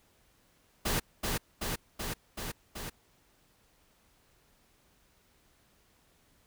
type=noise with echo; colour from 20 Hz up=pink; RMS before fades=-30 dBFS; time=0.85-1 s; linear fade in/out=10 ms; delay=380 ms; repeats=5; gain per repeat=-2 dB; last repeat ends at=2.9 s; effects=pink hiss -67 dBFS RMS until 6.46 s